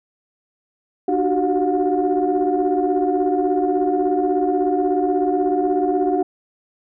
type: tone cluster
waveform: sine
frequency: 299.9 / 366.8 / 383.2 / 719 Hz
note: D4 / F#4 / G4 / F#5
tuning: +36 / -15 / -39 / -50 cents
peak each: -21 dBFS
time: 1.08-6.23 s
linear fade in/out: 5 ms
effects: tanh soft clip ceiling -8 dBFS